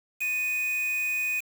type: tone with quantisation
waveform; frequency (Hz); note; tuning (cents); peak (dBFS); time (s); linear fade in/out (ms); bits
triangle; 2489; D#7; 0; -24; 0.2-1.41; 20; 6
effects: none